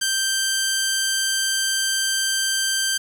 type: tone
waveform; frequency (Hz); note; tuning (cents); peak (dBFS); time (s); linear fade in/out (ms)
10% pulse; 1568; G6; 0; -11; 0.01-2.98; 10
effects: 7-bit